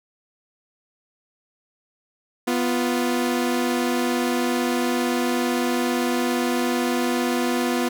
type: tone pair together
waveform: sawtooth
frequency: 246.9 / 349.2 Hz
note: B3 / F4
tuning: 0 / 0 cents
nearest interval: tritone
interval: 600 cents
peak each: -18 / -21 dBFS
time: 2.47-7.89 s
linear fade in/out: 10 ms
effects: none